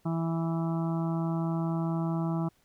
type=harmonic tone; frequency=164.81 Hz; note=E3; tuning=in tune; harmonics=1 / 2 / 4 / 5 / 6 / 7 / 8; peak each=-28 / -34 / -40 / -42 / -44 / -45 / -46 dBFS; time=0.05-2.49 s; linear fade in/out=10 ms; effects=pink hiss -68 dBFS RMS until 2.64 s